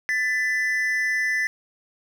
triangle tone pair together, 1760 / 2001 Hz, A6 / B6, 0 / +22 cents, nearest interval major second, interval 222 cents, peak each -22 dBFS, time 0.09-1.47 s, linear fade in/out 0 ms, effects none

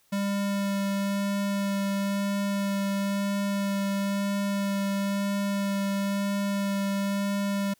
square tone with vibrato, 199 Hz, G3, 26 cents sharp, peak -26 dBFS, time 0.12-7.74 s, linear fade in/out 10 ms, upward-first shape sine, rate 1 Hz, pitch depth 10 cents each way, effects white hiss -65 dBFS RMS until 7.79 s

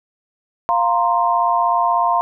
sine chord, F suspended fourth, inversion none, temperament just, 698.5 / 931.3 / 1047.7 Hz, F5 / Bb5 / C6, 0 / -2 / +2 cents, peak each -18 dBFS, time 0.69-2.21 s, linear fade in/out 0 ms, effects none

